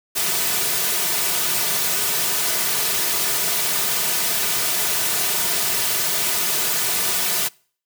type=noise with comb filter; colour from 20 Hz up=white; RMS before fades=-21 dBFS; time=0.15-7.49 s; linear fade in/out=20 ms; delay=3.7 ms; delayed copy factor=-0.65; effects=noise-tail reverb RT60 0.5 s tail -26 dB re dry + high-pass 150 Hz 12 dB/octave